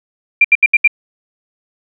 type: tone bursts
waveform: sine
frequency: 2377 Hz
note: D7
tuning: 20 cents sharp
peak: -4 dBFS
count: 5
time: 0.41-0.877 s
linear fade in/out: 5 ms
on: 35 ms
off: 73 ms
effects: none